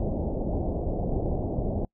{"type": "low-pass noise", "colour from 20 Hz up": "pink", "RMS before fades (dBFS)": -28, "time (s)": [0, 1.85], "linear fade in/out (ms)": 2, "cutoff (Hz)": 730, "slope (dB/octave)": 48, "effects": ["noise-tail reverb RT60 0.1 s tail -26 dB re dry"]}